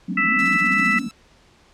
pink band-pass noise, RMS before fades -26 dBFS, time 0.08-1.09 s, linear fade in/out 10 ms, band 170 to 290 Hz, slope 96 dB/octave
harmonic tone, 659.3 Hz, E5, in tune, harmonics 2 / 3 / 4, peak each -23 / -18 / -24 dBFS, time 0.17-0.99 s, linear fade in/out 5 ms
blue noise bursts, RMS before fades -34 dBFS, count 10, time 0.39-0.999 s, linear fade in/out 0 ms, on 24 ms, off 41 ms
5% pulse tone with tremolo, 1318.5 Hz, E6, in tune, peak -20 dBFS, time 0.39-1.11 s, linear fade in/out 0 ms, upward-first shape triangle, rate 2.6 Hz, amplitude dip 55%
effects pink hiss -54 dBFS RMS until 1.73 s + low-pass 6000 Hz 12 dB/octave

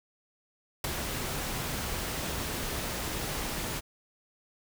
pink noise with ADSR envelope, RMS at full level -27 dBFS, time 0.84-3.81 s, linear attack 4 ms, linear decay 10 ms, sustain -7 dB, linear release 30 ms, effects none

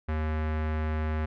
square tone with low-pass filter, 77.78 Hz, D#2, in tune, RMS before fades -29 dBFS, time 0.08-1.26 s, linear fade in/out 10 ms, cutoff 1900 Hz, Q 1.5, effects none

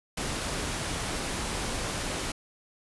pink noise, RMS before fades -32 dBFS, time 0.17-2.32 s, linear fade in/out 5 ms, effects resampled to 24000 Hz

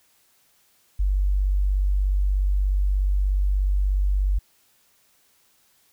sine tone, 48.38 Hz, G1, 22 cents flat, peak -18 dBFS, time 0.99-4.39 s, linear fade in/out 10 ms, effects white hiss -62 dBFS RMS until 5.92 s

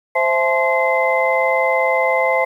sine tone cluster, 523 / 664 / 861 / 1047 / 2061 Hz, C5 / E5 / A5 / C6 / C7, -1 / +12 / -38 / +1 / -27 cents, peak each -18 / -20 / -21 / -24 / -19 dBFS, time 0.15-2.45 s, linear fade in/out 10 ms, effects tanh soft clip ceiling -2 dBFS + 8-bit

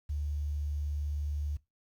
sine tone with quantisation, 73.42 Hz, D2, in tune, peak -31 dBFS, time 0.09-1.57 s, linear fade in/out 10 ms, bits 10, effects noise-tail reverb RT60 0.2 s tail -20 dB re dry + Opus 48 kbps

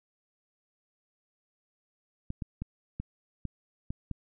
clicks, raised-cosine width 5 ms, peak -22 dBFS, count 7, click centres 2.304 / 2.422 / 2.62 / 3 / 3.453 / 3.905 / 4.113 s, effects none

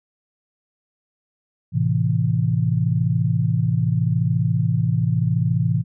sine chord, A minor, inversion none, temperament equal, 110 / 130.81 / 164.81 Hz, A2 / C3 / E3, 0 / 0 / 0 cents, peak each -21 dBFS, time 1.72-5.84 s, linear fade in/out 50 ms, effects none

